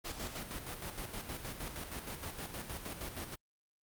pink noise with tremolo, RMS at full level -41 dBFS, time 0.04-3.36 s, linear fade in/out 20 ms, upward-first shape square, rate 6.4 Hz, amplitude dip 50%, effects Opus 48 kbps

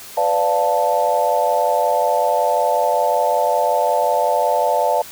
sine chord, B half-diminished seventh, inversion none, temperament equal with one note detuned, 501.9 / 587.3 / 698.5 / 880 Hz, B4 / D5 / F5 / A5, +28 / 0 / 0 / 0 cents, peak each -22 / -19 / -20 / -19 dBFS, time 0.17-5.02 s, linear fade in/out 5 ms, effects white hiss -37 dBFS RMS until 5.11 s

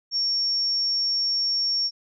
sine tone, 5500 Hz, F8, 27 cents flat, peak -21 dBFS, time 0.11-1.91 s, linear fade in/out 50 ms, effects none

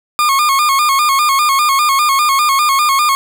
40% pulse tone with vibrato, 1149 Hz, D6, 38 cents flat, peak -9 dBFS, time 0.19-3.15 s, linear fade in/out 0 ms, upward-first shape square, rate 5 Hz, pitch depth 88 cents each way, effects none

